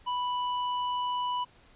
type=tone with hard clipping; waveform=triangle; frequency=987.8 Hz; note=B5; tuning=in tune; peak=-30 dBFS; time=0.06-1.45 s; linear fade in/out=20 ms; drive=15 dB; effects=pink hiss -59 dBFS RMS until 1.75 s + resampled to 8000 Hz